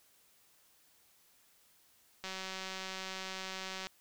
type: click train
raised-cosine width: 0.2 ms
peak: -24 dBFS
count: 309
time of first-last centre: 2.24-3.87 s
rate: 189 Hz
effects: white hiss -67 dBFS RMS until 4 s